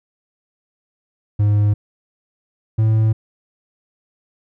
triangle tone pair in turn, 103.83 / 110 Hz, G#2 / A2, 0 / 0 cents, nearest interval minor second, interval 100 cents, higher second, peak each -10 dBFS, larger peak neither, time 1.39-1.74 / 2.78-3.13 s, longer neither, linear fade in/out 10 ms, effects none

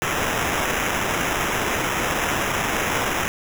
white noise with sample-and-hold, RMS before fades -23 dBFS, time 0.02-3.28 s, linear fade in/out 0 ms, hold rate 4410 Hz, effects none

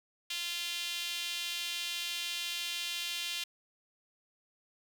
sawtooth tone with high-pass filter, 346 Hz, F4, 16 cents flat, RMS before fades -37 dBFS, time 0.3-3.44 s, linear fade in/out 5 ms, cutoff 3100 Hz, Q 2.6, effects none

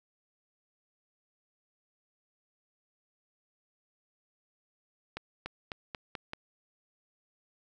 accelerating click train, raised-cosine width 0.3 ms, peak -21 dBFS, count 6, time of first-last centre 5.17-6.334 s, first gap 290 ms, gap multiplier 0.89, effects none

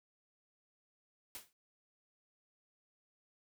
white noise with exponential decay, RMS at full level -43 dBFS, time 1.35-1.53 s, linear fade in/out 1 ms, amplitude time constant 37 ms, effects none

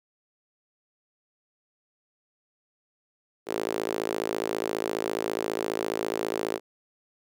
sawtooth tone with high-pass filter, 54.7 Hz, A1, 9 cents flat, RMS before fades -30 dBFS, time 3.46-6.6 s, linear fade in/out 50 ms, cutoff 400 Hz, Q 3, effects none

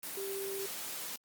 sine tone in noise, 392 Hz, G4, in tune, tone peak -37 dBFS, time 0.17-0.66 s, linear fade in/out 2 ms, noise white, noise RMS -41 dBFS, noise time 0.03-1.16 s, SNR +1 dB, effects high-pass 150 Hz 12 dB/octave + Opus 24 kbps

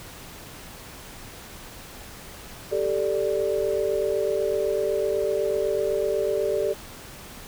sine chord, G suspended second, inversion none, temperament equal, 392 / 440 / 587.3 Hz, G4 / A4 / D5, 0 / 0 / 0 cents, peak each -26 dBFS, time 2.71-6.74 s, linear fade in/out 20 ms, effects pink hiss -42 dBFS RMS until 7.47 s

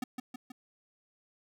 square tone with echo, 251.9 Hz, B3, 34 cents sharp, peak -32 dBFS, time 0.02-0.04 s, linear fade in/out 5 ms, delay 160 ms, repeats 3, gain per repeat -4 dB, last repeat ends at 0.52 s, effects none

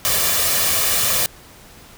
white noise with comb filter, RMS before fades -18 dBFS, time 0.05-1.26 s, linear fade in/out 0 ms, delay 1.7 ms, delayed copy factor +0.5, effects pink hiss -44 dBFS RMS until 1.97 s

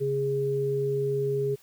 sine tone pair together, 137.5 / 412 Hz, C#3 / G#4, -14 / -14 cents, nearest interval octave + perfect fifth, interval 1900 cents, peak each -30 / -25 dBFS, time 0-1.56 s, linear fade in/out 20 ms, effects white hiss -58 dBFS RMS until 1.62 s

